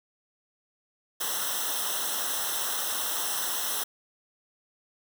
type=noise with comb filter; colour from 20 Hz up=white; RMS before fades=-30 dBFS; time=1.2-3.84 s; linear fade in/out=10 ms; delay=0.43 ms; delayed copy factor=-1; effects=none